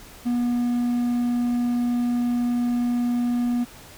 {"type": "tone", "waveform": "triangle", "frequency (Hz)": 241.8, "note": "B3", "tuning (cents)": -36, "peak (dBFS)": -18, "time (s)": [0.25, 3.65], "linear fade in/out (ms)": 20, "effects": ["pink hiss -45 dBFS RMS until 3.97 s"]}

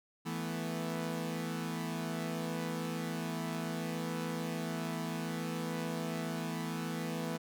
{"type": "chord", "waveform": "sawtooth", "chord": "E suspended fourth", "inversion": "none", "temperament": "equal", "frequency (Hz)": [164.81, 220, 246.9], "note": ["E3", "A3", "B3"], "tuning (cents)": [0, 0, 0], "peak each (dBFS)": [-34, -37, -37], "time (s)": [0.25, 7.38], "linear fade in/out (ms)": 20, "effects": []}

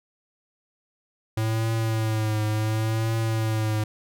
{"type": "tone with vibrato", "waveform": "square", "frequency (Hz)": 110, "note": "A2", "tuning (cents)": 0, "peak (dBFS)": -23, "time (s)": [1.37, 3.84], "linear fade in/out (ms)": 5, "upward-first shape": "triangle", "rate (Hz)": 0.7, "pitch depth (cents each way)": 50, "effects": []}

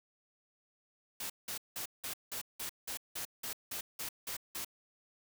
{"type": "noise bursts", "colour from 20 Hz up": "white", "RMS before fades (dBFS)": -40, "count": 13, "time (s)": [1.2, 4.647], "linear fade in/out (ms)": 5, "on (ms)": 99, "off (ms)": 180, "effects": []}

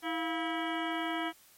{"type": "harmonic tone with a mistuned harmonic", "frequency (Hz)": 325, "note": "E4", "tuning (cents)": -24, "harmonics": [1, 2, 3, 4, 5, 6, 7, 9, 10], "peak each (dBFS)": [-35, -38, -40, -41, -42, -43, -43, -45, -45], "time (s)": [0.02, 1.33], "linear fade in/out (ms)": 50, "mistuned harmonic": 2, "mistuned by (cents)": 120, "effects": ["white hiss -60 dBFS RMS until 1.57 s", "MP3 64 kbps"]}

